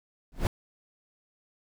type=noise with exponential growth; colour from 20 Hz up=brown; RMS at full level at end=-17 dBFS; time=0.32-0.47 s; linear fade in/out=1 ms; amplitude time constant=31 ms; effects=none